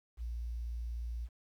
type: tone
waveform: sine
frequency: 58.3 Hz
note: A#1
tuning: 1 cent sharp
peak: -36 dBFS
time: 0.17-1.29 s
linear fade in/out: 50 ms
effects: 11-bit